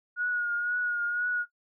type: tone with vibrato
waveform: sine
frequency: 1443 Hz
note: F#6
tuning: 44 cents flat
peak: -26 dBFS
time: 0.16-1.46 s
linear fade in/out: 50 ms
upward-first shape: triangle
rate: 2 Hz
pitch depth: 36 cents each way
effects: noise-tail reverb RT60 0.1 s tail -18 dB re dry